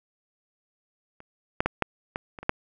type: clicks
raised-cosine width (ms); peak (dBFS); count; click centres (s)
0.5; -30 / -7 / -9 / -7 / -14 / -24 / -24 / -6; 8; 1.204 / 1.605 / 1.66 / 1.823 / 2.159 / 2.388 / 2.43 / 2.494
effects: none